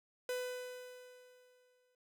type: tone with exponential decay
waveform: 45% pulse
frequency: 499.8 Hz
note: B4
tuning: 21 cents sharp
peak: -35 dBFS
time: 0.29-1.95 s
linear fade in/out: 2 ms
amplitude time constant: 360 ms
effects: none